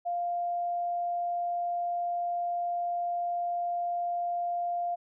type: tone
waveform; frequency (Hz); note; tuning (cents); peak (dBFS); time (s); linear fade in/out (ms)
sine; 698.5; F5; 0; -28; 0.05-4.96; 20
effects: none